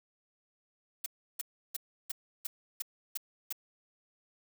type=noise bursts; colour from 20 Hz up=blue; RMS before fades=-35 dBFS; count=8; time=1.04-3.526 s; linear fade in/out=5 ms; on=22 ms; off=330 ms; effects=none